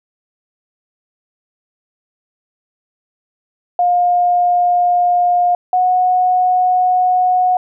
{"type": "tone pair in turn", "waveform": "sine", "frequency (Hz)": [710, 731.6], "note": ["F5", "F#5"], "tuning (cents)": [28, -20], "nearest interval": "minor second", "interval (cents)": 52, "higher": "second", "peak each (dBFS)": -10, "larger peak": "neither", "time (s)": [[3.79, 5.55], [5.73, 7.57]], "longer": "second", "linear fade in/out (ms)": 2, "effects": []}